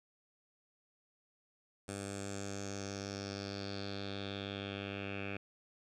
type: tone with low-pass filter sweep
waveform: 10% pulse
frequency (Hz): 99.3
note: G2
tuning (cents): +23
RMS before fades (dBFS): -42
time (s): 1.88-5.37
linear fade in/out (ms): 5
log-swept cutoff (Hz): 8800 to 2500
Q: 4.7
effects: none